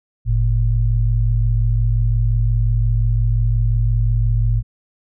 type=tone pair together; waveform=sine; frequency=47.51 / 113.2 Hz; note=F#1 / A2; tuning=+47 / +50 cents; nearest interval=octave + minor third; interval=1503 cents; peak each=-16 dBFS; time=0.25-4.63 s; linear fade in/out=50 ms; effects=none